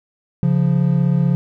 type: tone pair together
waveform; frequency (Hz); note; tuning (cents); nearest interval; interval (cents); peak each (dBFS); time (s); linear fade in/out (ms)
triangle; 138.59 / 174.61; C#3 / F3; 0 / 0; major third; 400; -14; 0.43-1.35; 0
effects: none